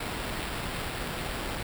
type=noise with sample-and-hold; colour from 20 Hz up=pink; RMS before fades=-34 dBFS; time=0-1.63 s; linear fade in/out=5 ms; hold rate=6300 Hz; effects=none